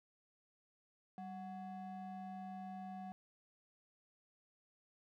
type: ring-modulated tone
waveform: triangle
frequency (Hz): 466.2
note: A#4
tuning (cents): 0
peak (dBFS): -40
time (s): 1.18-3.12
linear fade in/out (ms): 0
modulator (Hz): 273
effects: none